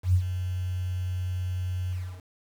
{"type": "tone with ADSR envelope", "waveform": "sine", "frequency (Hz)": 91, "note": "F#2", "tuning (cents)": -28, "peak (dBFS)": -16, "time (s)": [0.03, 2.23], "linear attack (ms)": 110, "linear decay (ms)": 76, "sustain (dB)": -11, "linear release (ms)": 310, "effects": ["8-bit"]}